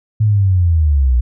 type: linear sweep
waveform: sine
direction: down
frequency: 110 to 58.27 Hz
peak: -9 dBFS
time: 0.2-1.21 s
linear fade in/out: 10 ms
effects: none